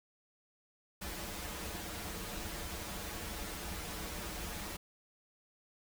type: noise with comb filter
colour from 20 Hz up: pink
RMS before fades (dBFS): -42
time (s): 1.01-4.77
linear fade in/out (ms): 10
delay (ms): 7.7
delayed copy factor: -0.9
effects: none